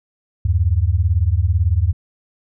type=beating tone pair; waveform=sine; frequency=77.9 / 95.9 Hz; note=D#2 / G2; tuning=+3 / -37 cents; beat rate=18 Hz; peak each=-16 dBFS; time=0.45-1.93 s; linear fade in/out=5 ms; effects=none